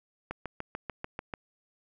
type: click train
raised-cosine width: 0.5 ms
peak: -20 dBFS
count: 8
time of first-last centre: 0.31-1.338 s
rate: 6.81 Hz
effects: none